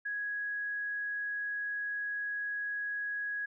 sine tone, 1664 Hz, G#6, 3 cents sharp, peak -33 dBFS, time 0.05-3.46 s, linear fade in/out 10 ms, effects none

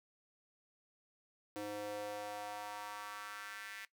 square tone with high-pass filter sweep, 103.83 Hz, G#2, in tune, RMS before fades -45 dBFS, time 1.56-3.85 s, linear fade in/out 0 ms, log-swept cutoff 380 to 1900 Hz, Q 2.7, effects noise-tail reverb RT60 0.1 s tail -17 dB re dry

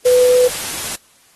sine tone in noise, 498.1 Hz, B4, 15 cents sharp, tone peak -8 dBFS, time 0.05-0.48 s, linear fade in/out 10 ms, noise white, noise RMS -24 dBFS, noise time 0.05-0.96 s, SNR +13 dB, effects white hiss -52 dBFS RMS until 1.35 s + AAC 32 kbps

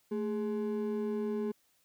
triangle ring-modulated tone, 317.1 Hz, D#4, 33 cents sharp, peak -26 dBFS, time 0.11-1.52 s, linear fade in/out 10 ms, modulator 97 Hz, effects white hiss -71 dBFS RMS until 1.84 s

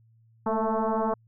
sine tone with frequency modulation, 215.3 Hz, A3, 37 cents flat, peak -23 dBFS, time 0.46-1.14 s, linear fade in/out 5 ms, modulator 221 Hz, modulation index 4.2, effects added 113 Hz sine -57 dBFS peak until 1.27 s

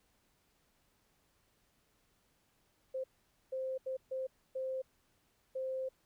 sine tone bursts at uneven times, 523.3 Hz, C5, in tune, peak -35 dBFS, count 6, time 2.94-3.04 / 3.52-3.78 / 3.86-3.97 / 4.11-4.27 / 4.55-4.82 / 5.55-5.89 s, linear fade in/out 10 ms, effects pink hiss -74 dBFS RMS until 6.05 s

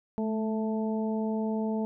harmonic tone with a mistuned harmonic, 220 Hz, A3, in tune, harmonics 1 / 2 / 3 / 4, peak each -28 / -34 / -38 / -40 dBFS, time 0.18-1.85 s, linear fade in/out 0 ms, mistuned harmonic 1, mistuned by -23 cents, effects none

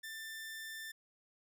sawtooth tone, 1780 Hz, A6, 20 cents sharp, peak -40 dBFS, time 0.03-0.92 s, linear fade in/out 10 ms, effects none

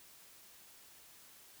silence, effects white hiss -59 dBFS RMS until 1.6 s

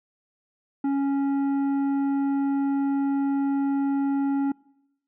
sine tone with tanh clipping, 277.2 Hz, C#4, in tune, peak -23 dBFS, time 0.84-4.52 s, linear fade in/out 5 ms, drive 9 dB, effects noise-tail reverb RT60 0.9 s tail -25 dB re dry

